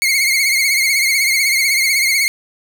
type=tone with vibrato; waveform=sawtooth; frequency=2165 Hz; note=C#7; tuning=41 cents flat; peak=-9 dBFS; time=0.02-2.28 s; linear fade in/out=0 ms; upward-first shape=triangle; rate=16 Hz; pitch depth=85 cents each way; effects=none

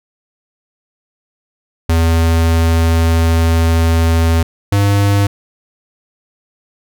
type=tone pair in turn; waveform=square; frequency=82.41 / 100.57 Hz; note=E2 / G2; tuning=0 / +45 cents; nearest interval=minor third; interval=345 cents; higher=second; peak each=-10 dBFS; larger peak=neither; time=1.89-4.43 / 4.72-5.27 s; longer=first; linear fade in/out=5 ms; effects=none

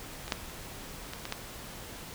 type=clicks; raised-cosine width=0.2 ms; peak=-21 / -10 / -29 / -20 / -19 / -14 dBFS; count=6; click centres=0.28 / 0.322 / 0.497 / 1.135 / 1.254 / 1.324 s; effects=pink hiss -44 dBFS RMS until 2.14 s

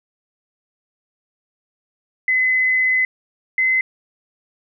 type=tone pair in turn; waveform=sine; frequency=2029 / 2049 Hz; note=B6 / C7; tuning=+46 / -37 cents; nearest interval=unison; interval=17 cents; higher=second; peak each=-14 dBFS; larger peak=neither; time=2.28-3.05 / 3.58-3.81 s; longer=first; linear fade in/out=2 ms; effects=none

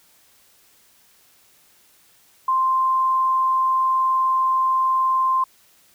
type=tone; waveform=sine; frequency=1046.5 Hz; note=C6; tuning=in tune; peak=-16 dBFS; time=2.48-5.44 s; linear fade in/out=5 ms; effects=white hiss -56 dBFS RMS until 5.94 s

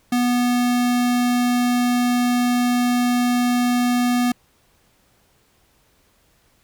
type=tone; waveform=square; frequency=244.8 Hz; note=B3; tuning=15 cents flat; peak=-17 dBFS; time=0.12-4.32 s; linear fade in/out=5 ms; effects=pink hiss -60 dBFS RMS until 6.63 s

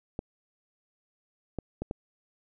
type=clicks; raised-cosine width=2 ms; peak=-19 dBFS; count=4; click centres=0.191 / 1.587 / 1.82 / 1.911 s; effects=none

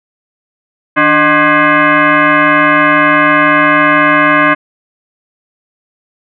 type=tone with frequency modulation; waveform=sine; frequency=293.7 Hz; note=D4; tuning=in tune; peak=-5 dBFS; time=0.96-4.55 s; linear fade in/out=20 ms; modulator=453 Hz; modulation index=4.1; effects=none

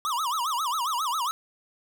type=tone with vibrato; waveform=square; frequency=1108.7 Hz; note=C#6; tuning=in tune; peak=-26 dBFS; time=0.05-1.31 s; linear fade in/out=0 ms; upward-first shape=sine; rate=7.4 Hz; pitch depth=290 cents each way; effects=none

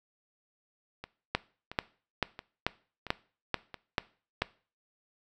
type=two click trains; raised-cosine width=0.3 ms; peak=-24 / -10 dBFS; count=6 / 8; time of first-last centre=1.04-4.418 / 1.35-4.42 s; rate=1.48 / 2.28 Hz; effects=noise-tail reverb RT60 0.4 s tail -20 dB re dry

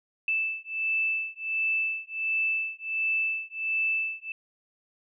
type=beating tone pair; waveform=sine; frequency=2637 / 2638.4 Hz; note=E7 / E7; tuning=0 / +1 cents; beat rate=1.4 Hz; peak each=-29 dBFS; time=0.28-4.32 s; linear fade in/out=2 ms; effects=none

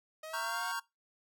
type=linear sweep; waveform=sawtooth; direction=up; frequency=622.3 to 735 Hz; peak=-39 dBFS; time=0.23-0.72 s; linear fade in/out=5 ms
type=chord; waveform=square; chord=G half-diminished seventh; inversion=first; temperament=equal; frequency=932.3 / 1108.7 / 1396.9 / 1568 Hz; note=Bb5 / Db6 / F6 / G6; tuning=0 / 0 / 0 / 0 cents; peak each=-40 / -41 / -44 / -40 dBFS; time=0.33-0.8 s; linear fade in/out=10 ms
effects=noise-tail reverb RT60 0.2 s tail -21 dB re dry

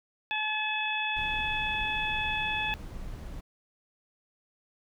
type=harmonic tone; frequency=858 Hz; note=A5; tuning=44 cents flat; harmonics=1 / 2 / 3 / 4; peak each=-34 / -35 / -31 / -36 dBFS; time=0.31-2.74 s; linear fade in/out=0 ms
type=noise; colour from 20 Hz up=brown; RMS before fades=-40 dBFS; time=1.16-3.41 s; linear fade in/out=10 ms
effects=none

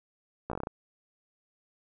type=slowing click train; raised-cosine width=1 ms; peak=-20 dBFS; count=8; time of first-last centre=0.5-0.671 s; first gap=15 ms; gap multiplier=1.16; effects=none

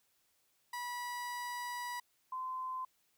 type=tone pair in turn; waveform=30% pulse / sine; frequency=975 / 1030.7 Hz; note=B5 / C6; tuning=-23 / -26 cents; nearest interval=minor second; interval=97 cents; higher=second; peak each=-36 / -37 dBFS; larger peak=first; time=0.73-2 / 2.32-2.85 s; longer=first; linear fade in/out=5 ms; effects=white hiss -75 dBFS RMS until 3.17 s

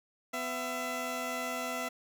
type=tone pair together; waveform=15% pulse; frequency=251 / 670 Hz; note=B3 / E5; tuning=+28 / +28 cents; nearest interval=octave + perfect fourth; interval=1700 cents; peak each=-32 / -29 dBFS; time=0.33-1.89 s; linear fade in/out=10 ms; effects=none

